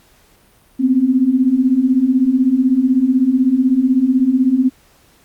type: beating tone pair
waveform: sine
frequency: 246.9 / 262.9 Hz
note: B3 / C4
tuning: 0 / +8 cents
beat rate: 16 Hz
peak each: -16 / -12 dBFS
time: 0.79-4.7 s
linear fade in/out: 20 ms
effects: pink hiss -52 dBFS RMS until 5.24 s + Opus 48 kbps